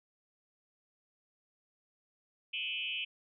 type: tone with frequency modulation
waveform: sine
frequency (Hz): 2794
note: F7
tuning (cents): 0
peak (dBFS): -34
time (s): 2.53-3.05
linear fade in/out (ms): 10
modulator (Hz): 160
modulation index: 2.3
effects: none